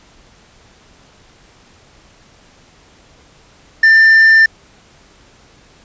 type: tone with quantisation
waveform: triangle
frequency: 1788 Hz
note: A6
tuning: 27 cents sharp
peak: -3 dBFS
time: 3.83-4.46 s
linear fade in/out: 5 ms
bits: 5
effects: pink hiss -47 dBFS RMS until 5.84 s + resampled to 16000 Hz